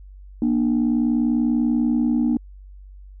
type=tone pair together; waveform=sine; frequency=238.3 / 298.5 Hz; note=A#3 / D4; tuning=+38 / +28 cents; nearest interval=major third; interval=390 cents; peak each=-17 / -20 dBFS; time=0.42-2.37 s; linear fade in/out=2 ms; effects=tanh soft clip ceiling -12 dBFS + added 48 Hz sine -39 dBFS peak until 3.2 s